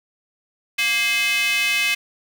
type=tone with high-pass filter; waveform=square; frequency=233.1 Hz; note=A#3; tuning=in tune; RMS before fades=-20 dBFS; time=0.78-1.95 s; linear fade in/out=10 ms; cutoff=2400 Hz; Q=4.7; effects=none